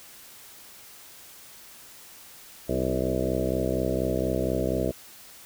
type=harmonic tone with a mistuned harmonic; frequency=64.2 Hz; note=C2; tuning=32 cents flat; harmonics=1 / 2 / 3 / 4 / 5 / 6 / 7 / 8 / 9 / 10; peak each=-33 / -33 / -33 / -33 / -33 / -33 / -33 / -33 / -33 / -33 dBFS; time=2.68-4.92 s; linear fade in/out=20 ms; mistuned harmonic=5; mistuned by=+32 cents; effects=white hiss -48 dBFS RMS until 5.45 s